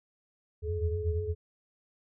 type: tone cluster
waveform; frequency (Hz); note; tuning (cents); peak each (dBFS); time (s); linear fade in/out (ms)
sine; 78.5 / 82.6 / 91.3 / 426.1; D#2 / E2 / F#2 / G#4; +16 / +4 / -23 / +44; -35 / -32 / -34 / -34; 0.62-1.35; 50
effects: none